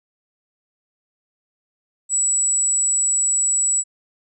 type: tone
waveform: sine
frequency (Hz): 7840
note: B8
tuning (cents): -14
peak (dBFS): -16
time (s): 2.09-3.84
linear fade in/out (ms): 50
effects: none